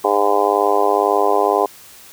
harmonic tone, 102 Hz, G#2, 31 cents flat, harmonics 3 / 4 / 5 / 6 / 7 / 8 / 9 / 10, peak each -27 / -18 / -22 / -22 / -20 / -20 / -26 / -21 dBFS, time 0.04-1.66 s, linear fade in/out 5 ms, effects white hiss -42 dBFS RMS until 2.12 s

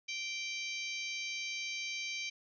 harmonic tone with a mistuned harmonic, 781 Hz, G5, 7 cents flat, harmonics 3 / 4 / 5 / 6 / 7 / 8, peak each -39 / -45 / -47 / -47 / -49 / -47 dBFS, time 0.08-2.3 s, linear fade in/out 10 ms, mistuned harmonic 7, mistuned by +21 cents, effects none

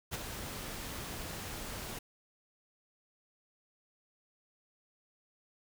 pink noise with ADSR envelope, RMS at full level -35 dBFS, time 0.11-1.99 s, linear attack 32 ms, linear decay 23 ms, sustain -7 dB, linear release 7 ms, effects none

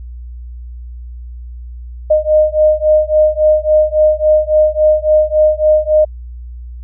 sine beating tone pair, 613 / 616.6 Hz, D#5 / D#5, -26 / -16 cents, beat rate 3.6 Hz, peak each -11 dBFS, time 2.1-6.05 s, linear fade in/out 10 ms, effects added 60 Hz sine -26 dBFS peak until 6.83 s

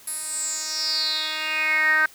10% pulse tone with band-pass filter sweep, 311.1 Hz, D#4, in tune, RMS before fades -24 dBFS, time 0.07-2.06 s, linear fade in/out 5 ms, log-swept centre 11000 to 1600 Hz, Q 7.3, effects white hiss -49 dBFS RMS until 2.14 s

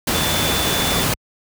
sine tone in noise, 3496 Hz, A7, 12 cents flat, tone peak -24 dBFS, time 0.14-1.04 s, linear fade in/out 5 ms, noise pink, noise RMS -19 dBFS, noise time 0.07-1.14 s, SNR -8 dB, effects high-pass 60 Hz 12 dB/octave

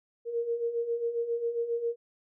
sine beating tone pair, 462.6 / 470 Hz, A#4 / A#4, -13 / +14 cents, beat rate 7.4 Hz, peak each -35 / -29 dBFS, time 0.25-1.96 s, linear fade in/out 50 ms, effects none

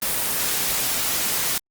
white noise, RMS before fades -23 dBFS, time 0.02-1.58 s, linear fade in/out 2 ms, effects Opus 24 kbps

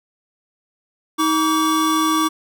square tone pair together, 316.1 / 1148 Hz, D#4 / D6, +27 / -40 cents, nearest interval octave + minor seventh, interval 2233 cents, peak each -19 dBFS, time 1.18-2.29 s, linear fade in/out 20 ms, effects none

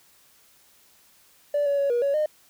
triangle tone with pitch steps, 581 / 566 / 560 / 479.5 / 560 / 610 Hz, D5 / C#5 / C#5 / A#4 / C#5 / D#5, -19 / +36 / +18 / +49 / +18 / -34 cents, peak -17 dBFS, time 1.54-2.26 s, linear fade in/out 5 ms, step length 120 ms, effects tanh soft clip ceiling -17 dBFS + white hiss -58 dBFS RMS until 2.49 s

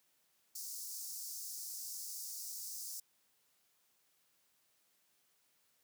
pink high-pass noise, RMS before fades -45 dBFS, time 0.55-3 s, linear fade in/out 5 ms, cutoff 5000 Hz, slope 48 dB/octave, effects white hiss -75 dBFS RMS until 5.83 s + high-pass 100 Hz 12 dB/octave

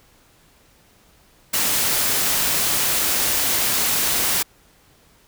white noise, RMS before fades -20 dBFS, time 1.53-4.43 s, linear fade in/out 10 ms, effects pink hiss -55 dBFS RMS until 5.27 s

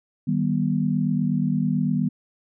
sine chord, Eb augmented, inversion none, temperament just, 155.56 / 194.45 / 243.1 Hz, Eb3 / G3 / B3, 0 / -14 / -27 cents, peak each -24 dBFS, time 0.27-2.09 s, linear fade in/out 10 ms, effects none

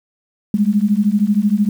sine beating tone pair, 200.4 / 213.4 Hz, G3 / G#3, +38 / +47 cents, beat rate 13 Hz, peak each -15 dBFS, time 0.54-1.69 s, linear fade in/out 2 ms, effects 7-bit

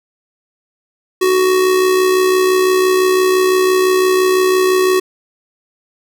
square tone with amplitude modulation, 372.3 Hz, F#4, 11 cents sharp, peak -9 dBFS, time 1.21-5 s, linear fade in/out 10 ms, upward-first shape sine, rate 65.9 Hz, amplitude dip 40%, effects none

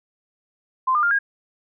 sine tone with pitch steps, 1038 / 1206.2 / 1401.7 / 1628.8 Hz, C6 / D6 / F6 / G#6, -14 / +46 / +6 / -34 cents, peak -16 dBFS, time 0.87-1.19 s, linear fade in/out 10 ms, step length 80 ms, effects none

